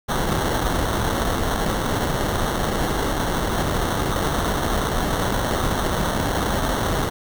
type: noise with sample-and-hold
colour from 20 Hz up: pink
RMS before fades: -22 dBFS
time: 0.08-7.1 s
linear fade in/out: 20 ms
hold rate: 2450 Hz
effects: none